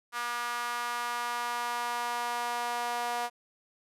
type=tone with high-pass filter sweep; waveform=sawtooth; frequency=240 Hz; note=B3; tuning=49 cents flat; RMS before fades=-33 dBFS; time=0.12-3.3 s; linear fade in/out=50 ms; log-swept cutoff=1200 to 790 Hz; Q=2.8; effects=resampled to 32000 Hz + 10-bit